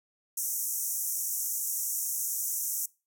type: band-pass noise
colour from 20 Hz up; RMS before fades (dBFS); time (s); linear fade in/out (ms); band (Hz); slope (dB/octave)
white; -32; 0.37-2.86; 5; 5700 to 16000; 96
effects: noise-tail reverb RT60 0.3 s tail -23 dB re dry